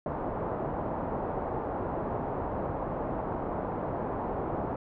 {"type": "low-pass noise", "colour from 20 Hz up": "white", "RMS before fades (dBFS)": -33, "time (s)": [0.06, 4.76], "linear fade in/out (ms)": 2, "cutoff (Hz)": 910, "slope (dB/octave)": 24, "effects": []}